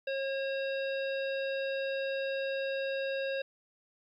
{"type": "harmonic tone", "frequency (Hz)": 542, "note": "C#5", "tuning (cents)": -39, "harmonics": [1, 3, 5, 7, 9], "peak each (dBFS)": [-32, -40, -42, -46, -53], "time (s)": [0.07, 3.42], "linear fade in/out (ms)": 5, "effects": ["12-bit"]}